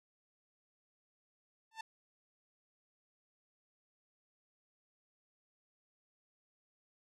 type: tone with exponential growth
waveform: sawtooth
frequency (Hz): 890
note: A5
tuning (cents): +20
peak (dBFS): -34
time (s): 1.71-1.81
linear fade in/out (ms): 5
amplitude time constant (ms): 21
effects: low-pass 7000 Hz 12 dB/octave